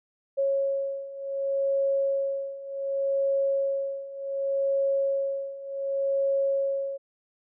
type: beating tone pair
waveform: sine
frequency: 549 / 549.67 Hz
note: C#5 / C#5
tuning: -17 / -15 cents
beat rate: 0.67 Hz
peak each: -29 / -26 dBFS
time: 0.37-6.98 s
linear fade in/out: 20 ms
effects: none